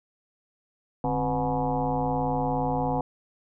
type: tone with frequency modulation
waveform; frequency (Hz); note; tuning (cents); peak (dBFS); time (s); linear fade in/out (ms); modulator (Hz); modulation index
sine; 497.6; B4; +13; -23; 1.04-3.01; 2; 117; 3.6
effects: none